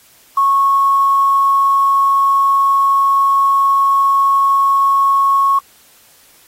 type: tone with quantisation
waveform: sine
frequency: 1100 Hz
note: C#6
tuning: 14 cents flat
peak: -9 dBFS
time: 0.37-5.59 s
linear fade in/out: 5 ms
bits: 6
effects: white hiss -48 dBFS RMS until 6.47 s + AAC 48 kbps